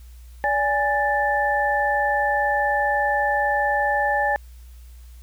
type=tone cluster; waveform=sine; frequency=578 / 826 / 1761 Hz; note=D5 / G#5 / A6; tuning=-28 / -10 / +1 cents; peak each=-25 / -21 / -23 dBFS; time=0.44-4.36 s; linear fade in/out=0 ms; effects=added 60 Hz sine -40 dBFS peak until 5.22 s + white hiss -57 dBFS RMS until 5.22 s